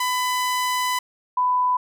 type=tone pair in turn; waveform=sawtooth / sine; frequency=1001 / 997.5 Hz; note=B5 / B5; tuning=+23 / +17 cents; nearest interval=unison; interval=6 cents; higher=first; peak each=-17 dBFS; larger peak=neither; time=0-0.99 / 1.37-1.77 s; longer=first; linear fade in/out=5 ms; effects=none